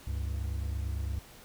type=tone pair together; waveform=triangle; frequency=69.3 / 98.17 Hz; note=C#2 / G2; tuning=0 / +3 cents; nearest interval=tritone; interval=603 cents; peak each=-30 / -35 dBFS; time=0.07-1.19 s; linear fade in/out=5 ms; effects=pink hiss -53 dBFS RMS until 1.44 s